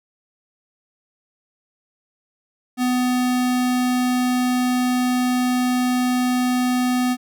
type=tone; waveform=square; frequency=250 Hz; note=B3; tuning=21 cents sharp; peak=-18 dBFS; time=2.77-7.17 s; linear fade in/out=50 ms; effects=none